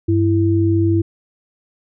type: tone pair together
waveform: sine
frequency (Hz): 98.2 / 331.8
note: G2 / E4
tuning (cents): +4 / +11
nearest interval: octave + major sixth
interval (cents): 2107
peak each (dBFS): -15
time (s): 0.08-1.02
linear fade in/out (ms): 10
effects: none